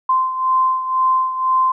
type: beating tone pair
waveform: sine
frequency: 1038 / 1040 Hz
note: C6 / C6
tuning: -14 / -11 cents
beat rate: 2 Hz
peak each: -15 / -21 dBFS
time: 0.09-1.72 s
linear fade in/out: 5 ms
effects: none